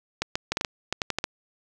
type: clicks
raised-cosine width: 0.2 ms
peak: -8 dBFS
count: 11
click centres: 0.22 / 0.355 / 0.52 / 0.571 / 0.611 / 0.648 / 0.926 / 1.018 / 1.103 / 1.186 / 1.241 s
effects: none